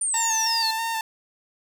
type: exponential sweep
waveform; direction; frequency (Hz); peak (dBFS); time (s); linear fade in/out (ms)
sine; down; 9230 to 4144; -22; 0.01-0.71; 5
type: tone with vibrato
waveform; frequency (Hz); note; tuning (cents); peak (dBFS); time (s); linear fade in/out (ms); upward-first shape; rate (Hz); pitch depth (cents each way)
sawtooth; 901; A5; +41; -21; 0.14-1.01; 2; square; 3.1; 22
effects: none